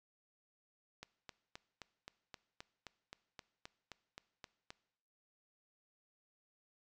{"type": "click train", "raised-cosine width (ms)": 0.2, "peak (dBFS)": -30, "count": 15, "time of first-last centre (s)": [1.03, 4.705], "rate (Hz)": 3.81, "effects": ["noise-tail reverb RT60 0.8 s tail -20 dB re dry"]}